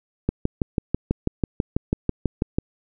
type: click train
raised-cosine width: 3 ms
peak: -7 dBFS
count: 15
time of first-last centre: 0.29-2.585 s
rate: 6.1 Hz
effects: none